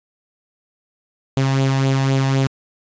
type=tone with flanger; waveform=sawtooth; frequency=134.7 Hz; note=C#3; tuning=49 cents flat; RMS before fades=-17 dBFS; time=1.37-2.47 s; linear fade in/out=0 ms; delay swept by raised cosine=0.27 to 1.15 ms; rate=3.9 Hz; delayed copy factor=+0.5; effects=resampled to 16000 Hz